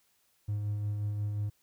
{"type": "tone with tremolo", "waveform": "triangle", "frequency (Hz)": 103.83, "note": "G#2", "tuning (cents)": 0, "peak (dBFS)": -26, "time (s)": [0.48, 1.5], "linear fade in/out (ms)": 10, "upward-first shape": "sine", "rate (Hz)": 5.6, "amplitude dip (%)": 35, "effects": ["tanh soft clip ceiling -24 dBFS", "white hiss -71 dBFS RMS until 1.62 s"]}